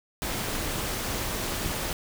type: noise with amplitude modulation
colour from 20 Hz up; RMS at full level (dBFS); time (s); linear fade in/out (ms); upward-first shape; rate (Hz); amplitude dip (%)
pink; -28; 0.22-1.93; 0; sine; 272; 55
effects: none